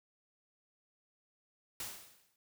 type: noise with exponential decay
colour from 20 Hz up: white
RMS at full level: -39 dBFS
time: 1.8-2.36 s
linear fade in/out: 2 ms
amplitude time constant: 120 ms
effects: none